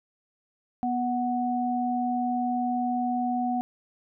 sine tone pair together, 245.1 / 740 Hz, B3 / F#5, -13 / 0 cents, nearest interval octave + perfect fifth, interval 1913 cents, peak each -27 dBFS, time 0.83-3.61 s, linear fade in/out 0 ms, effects none

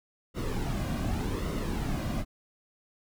brown noise with flanger, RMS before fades -31 dBFS, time 0.34-2.25 s, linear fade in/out 50 ms, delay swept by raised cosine 1.2 to 2.3 ms, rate 0.86 Hz, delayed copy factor -0.6, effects none

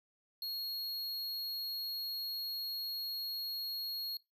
square tone, 4302 Hz, C8, 47 cents sharp, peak -38 dBFS, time 0.42-4.17 s, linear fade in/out 2 ms, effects noise-tail reverb RT60 0.2 s tail -19 dB re dry

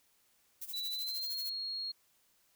violet noise with tremolo, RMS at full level -41 dBFS, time 0.61-1.5 s, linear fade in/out 10 ms, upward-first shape sine, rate 13 Hz, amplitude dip 80%
sine tone with pitch glide, 3951 to 4284 Hz, B7 to C8, 0 to +40 cents, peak -36 dBFS, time 0.73-1.92 s, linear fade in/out 10 ms, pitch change +140 cents, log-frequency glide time 0.87-1.38 s
effects white hiss -71 dBFS RMS until 2.55 s

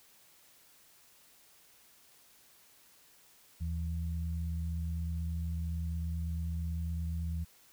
sine tone pair together, 79 / 167.4 Hz, D#2 / E3, +27 / +27 cents, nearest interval octave + minor second, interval 1300 cents, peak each -33 / -40 dBFS, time 3.6-7.45 s, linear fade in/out 20 ms, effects white hiss -62 dBFS RMS until 7.72 s

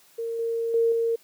sine tone with level steps, 460 Hz, A#4, 23 cents flat, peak -27 / -24 / -18 / -21 dBFS, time 0.18-1.16 s, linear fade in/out 10 ms, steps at 0.39 / 0.74 / 0.92 s, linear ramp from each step 2 ms, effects white hiss -57 dBFS RMS until 1.23 s + high-pass 150 Hz 12 dB/octave

